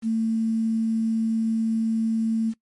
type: tone with quantisation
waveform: sine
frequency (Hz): 224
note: A3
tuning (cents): +31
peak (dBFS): -20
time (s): 0.02-2.54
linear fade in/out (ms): 50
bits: 8
effects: noise-tail reverb RT60 0.1 s tail -22 dB re dry + MP3 48 kbps